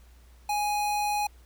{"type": "tone", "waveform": "square", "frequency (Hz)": 830.6, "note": "G#5", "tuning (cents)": 0, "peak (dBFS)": -26, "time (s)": [0.49, 1.27], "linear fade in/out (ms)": 5, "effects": ["added 60 Hz sine -51 dBFS peak until 1.45 s", "pink hiss -62 dBFS RMS until 1.45 s"]}